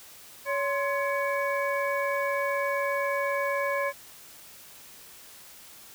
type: harmonic tone with a mistuned harmonic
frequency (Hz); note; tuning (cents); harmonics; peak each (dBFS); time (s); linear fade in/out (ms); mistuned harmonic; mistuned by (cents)
562; C#5; +24; 1 / 2 / 3 / 4; -28 / -31 / -33 / -34; 0.45-3.93; 50; 2; -120
effects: white hiss -49 dBFS RMS until 5.94 s